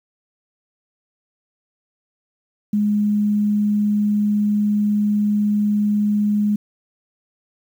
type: tone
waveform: sine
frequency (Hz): 208.1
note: G#3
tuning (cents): +4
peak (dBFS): -15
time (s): 2.73-6.56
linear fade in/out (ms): 5
effects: 8-bit